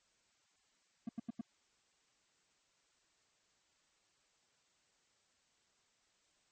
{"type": "tone bursts", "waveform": "triangle", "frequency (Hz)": 230, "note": "A#3", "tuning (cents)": -23, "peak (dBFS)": -35, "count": 4, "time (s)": [1.07, 1.412], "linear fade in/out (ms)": 5, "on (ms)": 21, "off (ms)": 86, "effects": ["white hiss -75 dBFS RMS until 6.51 s", "MP3 32 kbps"]}